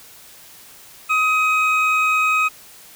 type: tone pair together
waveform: triangle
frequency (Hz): 1262 / 2524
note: D#6 / D#7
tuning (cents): +24 / +24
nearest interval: octave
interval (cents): 1200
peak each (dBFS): -16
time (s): 1.09-2.49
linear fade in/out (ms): 20
effects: white hiss -44 dBFS RMS until 2.95 s